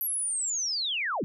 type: linear sweep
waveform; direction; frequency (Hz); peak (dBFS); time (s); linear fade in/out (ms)
sine; down; 11840 to 127.6; -27; 0.01-1.24; 0
effects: none